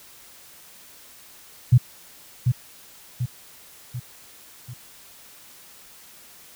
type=tone with echo; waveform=sine; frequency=123.47 Hz; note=B2; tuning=in tune; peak=-9 dBFS; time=1.72-1.78 s; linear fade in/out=10 ms; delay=740 ms; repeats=4; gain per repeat=-6 dB; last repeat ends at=4.74 s; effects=white hiss -48 dBFS RMS until 6.55 s